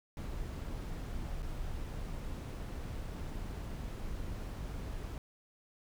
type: noise with dropouts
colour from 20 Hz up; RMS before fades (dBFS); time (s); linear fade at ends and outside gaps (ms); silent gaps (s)
brown; -40; 0.17-5.18; 1; 1.422-1.428
effects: none